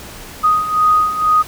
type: beating tone pair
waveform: sine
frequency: 1244.5 / 1246.6 Hz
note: D#6 / D#6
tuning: 0 / +3 cents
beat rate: 2.1 Hz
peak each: -17 / -12 dBFS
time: 0.43-1.43 s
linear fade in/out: 20 ms
effects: pink hiss -34 dBFS RMS until 1.47 s